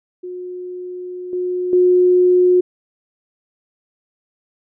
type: tone with level steps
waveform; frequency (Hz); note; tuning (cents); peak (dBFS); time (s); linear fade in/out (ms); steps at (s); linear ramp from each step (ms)
sine; 361.5; F#4; -40; -26 / -18 / -9; 0.23-2.61; 10; 1.33 / 1.73; 2
effects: none